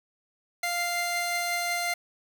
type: tone pair together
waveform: sawtooth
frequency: 698.5 / 2090 Hz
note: F5 / C7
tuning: 0 / -2 cents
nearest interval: octave + perfect fifth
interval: 1898 cents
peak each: -26 dBFS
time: 0.63-1.94 s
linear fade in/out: 5 ms
effects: none